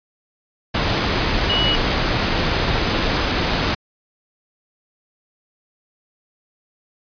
sine tone in noise, 2926 Hz, F#7, 20 cents flat, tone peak -18 dBFS, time 1.49-1.76 s, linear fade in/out 10 ms, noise pink, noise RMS -19 dBFS, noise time 0.74-3.75 s, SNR -2 dB, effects resampled to 11025 Hz

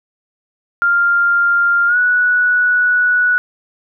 sine tone with pitch glide, 1396.9 to 1472.3 Hz, F6 to F#6, 0 to -9 cents, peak -10 dBFS, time 0.82-3.38 s, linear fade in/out 0 ms, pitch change +91 cents, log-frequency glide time 1.87-1.97 s, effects none

